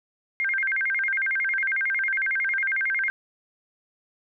sine tone with vibrato, 1829 Hz, A#6, 33 cents flat, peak -22 dBFS, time 0.4-3.1 s, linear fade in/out 0 ms, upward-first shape square, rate 11 Hz, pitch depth 260 cents each way, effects none

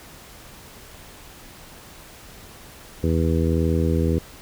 harmonic tone, 81.7 Hz, E2, 15 cents flat, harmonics 1 / 2 / 3 / 4 / 5 / 6, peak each -21 / -24 / -26 / -27 / -28 / -29 dBFS, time 3.03-4.19 s, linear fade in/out 10 ms, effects pink hiss -44 dBFS RMS until 4.41 s

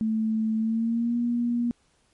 sine tone with pitch glide, 220 to 238.5 Hz, A3 to A#3, 0 to +40 cents, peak -22 dBFS, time 0.01-1.71 s, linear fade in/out 0 ms, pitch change +140 cents, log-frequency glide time 0.57-1.17 s, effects pink hiss -66 dBFS RMS until 2.13 s + MP3 48 kbps

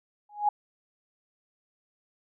sine tone with exponential growth, 830.6 Hz, G#5, in tune, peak -17 dBFS, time 0.29-0.49 s, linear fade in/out 5 ms, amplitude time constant 43 ms, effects none

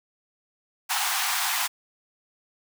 pink high-pass noise, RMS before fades -26 dBFS, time 0.89-1.68 s, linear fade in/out 20 ms, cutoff 730 Hz, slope 96 dB/octave, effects none

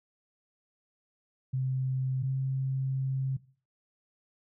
sine tone pair in turn, 130.81 / 133.17 Hz, C3 / C3, 0 / +31 cents, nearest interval unison, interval 31 cents, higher second, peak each -27 dBFS, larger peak neither, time 1.53-2.23 / 2.23-3.37 s, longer second, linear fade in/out 10 ms, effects noise-tail reverb RT60 0.4 s tail -18 dB re dry

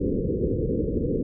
white low-pass noise, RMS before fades -25 dBFS, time 0-1.23 s, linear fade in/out 10 ms, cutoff 510 Hz, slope 96 dB/octave, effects none

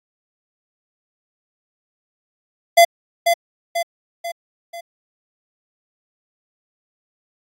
square tone with echo, 682 Hz, F5, 41 cents flat, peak -7 dBFS, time 2.77-2.85 s, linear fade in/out 10 ms, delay 490 ms, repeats 4, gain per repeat -6 dB, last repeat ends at 4.81 s, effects AAC 48 kbps

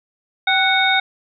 harmonic tone with a mistuned harmonic, 740 Hz, F#5, in tune, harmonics 1 / 2 / 3 / 5, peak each -19 / -19 / -19 / -19 dBFS, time 0.47-1 s, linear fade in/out 5 ms, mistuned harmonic 1, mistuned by +71 cents, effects none

